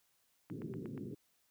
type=band-pass noise; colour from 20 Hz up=pink; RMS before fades=-44 dBFS; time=0.5-1.15 s; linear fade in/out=10 ms; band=110 to 410 Hz; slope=48 dB/octave
type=click train; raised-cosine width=0.5 ms; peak=-38 dBFS; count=5; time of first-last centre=0.5-0.977 s; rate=8.38 Hz
effects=white hiss -75 dBFS RMS until 1.5 s